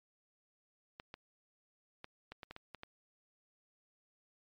clicks, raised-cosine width 0.3 ms, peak -30 dBFS, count 9, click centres 0.999 / 1.141 / 2.044 / 2.32 / 2.432 / 2.51 / 2.564 / 2.747 / 2.834 s, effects MP3 64 kbps

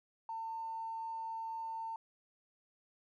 triangle tone with tanh clipping, 901 Hz, A5, 41 cents sharp, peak -38 dBFS, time 0.29-1.96 s, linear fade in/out 2 ms, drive 2 dB, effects none

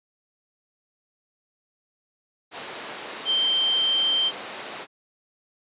sine tone in noise, 3136 Hz, G7, in tune, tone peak -19 dBFS, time 3.25-4.32 s, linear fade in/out 50 ms, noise pink, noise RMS -33 dBFS, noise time 2.51-4.87 s, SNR +11 dB, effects high-pass 400 Hz 12 dB/octave + resampled to 8000 Hz

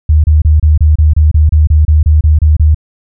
sine tone bursts, 76.6 Hz, D#2, 27 cents flat, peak -3 dBFS, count 15, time 0.09-2.746 s, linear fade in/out 5 ms, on 150 ms, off 29 ms, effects none

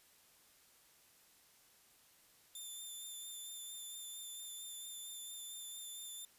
10% pulse tone with vibrato, 3557 Hz, A7, 18 cents sharp, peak -39 dBFS, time 2.55-6.25 s, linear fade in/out 2 ms, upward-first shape sine, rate 4.4 Hz, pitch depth 18 cents each way, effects white hiss -67 dBFS RMS until 6.38 s + resampled to 32000 Hz

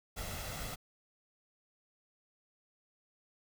pink noise with comb filter, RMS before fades -41 dBFS, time 0.16-0.76 s, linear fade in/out 20 ms, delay 1.5 ms, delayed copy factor +0.55, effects none

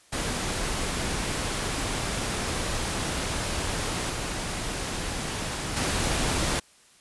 pink noise with level steps, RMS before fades -29 / -31 / -26 dBFS, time 0.12-6.6 s, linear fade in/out 10 ms, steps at 4.09 / 5.76 s, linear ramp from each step 10 ms, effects white hiss -57 dBFS RMS until 7 s + resampled to 24000 Hz

